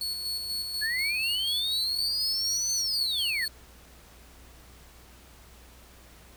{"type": "tone with tremolo", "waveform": "40% pulse", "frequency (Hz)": 4400, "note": "C#8", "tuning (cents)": -14, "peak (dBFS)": -28, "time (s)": [0.01, 3.48], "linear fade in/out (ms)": 2, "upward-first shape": "square", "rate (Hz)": 4.1, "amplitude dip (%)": 35}
{"type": "linear two-way sweep", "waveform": "sine", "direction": "up then down", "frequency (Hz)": [1666, 6200, 1666], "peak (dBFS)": -27, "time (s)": [0.81, 3.46], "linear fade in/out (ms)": 20, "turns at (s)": 2.73}
{"effects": ["added 60 Hz sine -53 dBFS peak until 6.36 s", "pink hiss -54 dBFS RMS until 6.36 s"]}